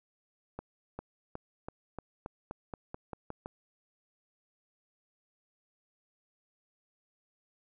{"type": "accelerating click train", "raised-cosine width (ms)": 1, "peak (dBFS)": -25, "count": 12, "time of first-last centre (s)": [0.59, 3.459], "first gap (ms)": 400, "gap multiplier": 0.91, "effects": []}